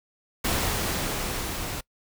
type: noise with level ramp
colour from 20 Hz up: pink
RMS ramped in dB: -25 to -33 dBFS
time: 0.44-1.81 s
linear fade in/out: 10 ms
effects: noise-tail reverb RT60 0.1 s tail -24 dB re dry